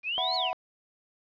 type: exponential two-way sweep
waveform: sine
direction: up then down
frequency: 2373 to 4435 to 2373 Hz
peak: -28 dBFS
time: 0.03-0.52 s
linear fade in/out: 50 ms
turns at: 0.35 s
type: chord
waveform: triangle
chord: E suspended second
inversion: none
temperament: equal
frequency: 659.3 / 740 / 987.8 Hz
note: E5 / F#5 / B5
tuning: 0 / 0 / 0 cents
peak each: -34 / -29 / -33 dBFS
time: 0.18-0.53 s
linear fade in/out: 0 ms
effects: resampled to 11025 Hz + 10-bit